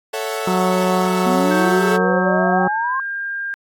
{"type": "chord", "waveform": "sawtooth", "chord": "F# minor seventh", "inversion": "first", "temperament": "equal", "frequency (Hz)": [440, 554.4, 659.3, 740], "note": ["A4", "C#5", "E5", "F#5"], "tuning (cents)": [0, 0, 0, 0], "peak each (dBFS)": [-21, -24, -25, -26], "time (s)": [0.13, 1.97], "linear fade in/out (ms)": 10}
{"type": "harmonic tone", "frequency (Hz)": 184.3, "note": "F#3", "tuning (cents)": -7, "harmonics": [1, 2, 3, 4, 5, 6, 7], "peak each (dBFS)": [-19, -22, -24, -25, -26, -27, -27], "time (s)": [0.47, 2.68], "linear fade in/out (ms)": 5}
{"type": "exponential sweep", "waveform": "sine", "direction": "up", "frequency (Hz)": [238.5, 1085], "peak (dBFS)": -19, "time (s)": [1.26, 3], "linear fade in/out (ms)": 2}
{"type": "tone with pitch glide", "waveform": "sine", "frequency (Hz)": [1568, 1602.8], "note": ["G6", "G6"], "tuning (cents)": [0, 38], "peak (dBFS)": -22, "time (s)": [1.51, 3.54], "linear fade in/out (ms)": 0, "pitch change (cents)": 38, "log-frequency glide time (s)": [1.68, 2.43]}
{"effects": ["AAC 64 kbps"]}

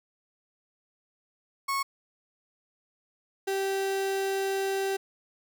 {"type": "tone pair in turn", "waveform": "35% pulse", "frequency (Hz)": [1100, 388.9], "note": ["C#6", "G4"], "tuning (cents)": [-14, -14], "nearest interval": "octave + tritone", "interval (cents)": 1800, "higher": "first", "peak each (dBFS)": -25, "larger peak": "neither", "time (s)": [[1.68, 1.83], [3.47, 4.97]], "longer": "second", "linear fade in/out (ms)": 10, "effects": []}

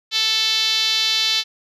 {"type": "tone with band-pass filter", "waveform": "5% pulse", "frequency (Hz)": 440, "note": "A4", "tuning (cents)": 0, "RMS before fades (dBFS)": -19, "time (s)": [0.11, 1.44], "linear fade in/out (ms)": 50, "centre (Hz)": 3900, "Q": 2.5, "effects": []}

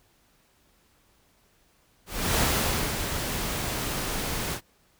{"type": "noise with ADSR envelope", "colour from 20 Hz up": "pink", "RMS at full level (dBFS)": -23, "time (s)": [2.06, 4.61], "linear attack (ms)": 320, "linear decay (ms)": 570, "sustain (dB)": -7, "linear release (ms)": 77, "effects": ["pink hiss -64 dBFS RMS until 4.99 s"]}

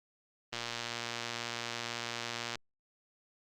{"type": "click train", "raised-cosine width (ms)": 0.2, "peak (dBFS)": -19, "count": 240, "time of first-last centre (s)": [0.53, 2.555], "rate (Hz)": 118, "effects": ["Opus 32 kbps"]}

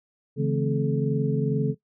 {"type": "tone cluster", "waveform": "sine", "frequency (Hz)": [140.8, 163.2, 213.2, 258.7, 431.2], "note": ["C#3", "E3", "G#3", "C4", "A4"], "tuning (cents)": [27, -17, 46, -19, -35], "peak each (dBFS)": [-24, -29, -30, -31, -28], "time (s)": [0.36, 1.75], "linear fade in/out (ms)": 50, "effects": ["noise-tail reverb RT60 0.1 s tail -17 dB re dry"]}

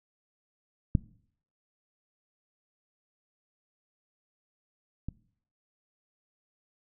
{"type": "clicks", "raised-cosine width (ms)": 5, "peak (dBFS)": [-10, -22], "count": 2, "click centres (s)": [0.952, 5.086], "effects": ["noise-tail reverb RT60 0.6 s tail -21 dB re dry"]}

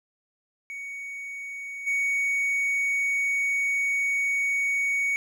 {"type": "tone with level steps", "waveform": "triangle", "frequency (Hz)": 2236, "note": "C#7", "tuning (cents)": 14, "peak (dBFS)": [-32, -21], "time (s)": [0.7, 5.16], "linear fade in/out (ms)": 0, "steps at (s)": 1.86, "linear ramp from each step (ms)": 20, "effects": []}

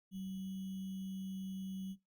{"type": "tone with sample-and-hold", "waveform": "sine", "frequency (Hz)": 190.1, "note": "F#3", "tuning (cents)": 47, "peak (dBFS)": -40, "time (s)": [0.11, 1.96], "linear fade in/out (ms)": 50, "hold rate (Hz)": 3150, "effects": ["noise-tail reverb RT60 0.2 s tail -18 dB re dry", "Opus 48 kbps"]}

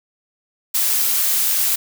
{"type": "noise", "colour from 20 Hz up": "blue", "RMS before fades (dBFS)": -18, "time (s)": [0.74, 1.76], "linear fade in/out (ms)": 10, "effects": []}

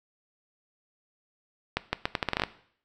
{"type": "accelerating click train", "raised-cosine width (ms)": 0.3, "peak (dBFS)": -9, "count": 11, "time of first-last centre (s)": [1.77, 2.437], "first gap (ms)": 160, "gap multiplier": 0.78, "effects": ["noise-tail reverb RT60 0.6 s tail -17 dB re dry"]}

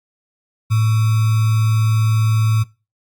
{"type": "tone with sample-and-hold", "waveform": "sine", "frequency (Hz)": 110, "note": "A2", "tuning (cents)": 0, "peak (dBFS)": -12, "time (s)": [0.7, 2.64], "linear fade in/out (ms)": 20, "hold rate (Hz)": 1225, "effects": ["noise-tail reverb RT60 0.3 s tail -23 dB re dry", "Opus 48 kbps"]}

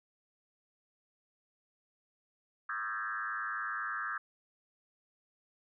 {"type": "tone with frequency modulation", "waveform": "sine", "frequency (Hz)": 1448, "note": "F#6", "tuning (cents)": -38, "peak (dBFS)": -34, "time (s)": [2.69, 4.18], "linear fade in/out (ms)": 5, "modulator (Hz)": 110, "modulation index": 2.6, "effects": []}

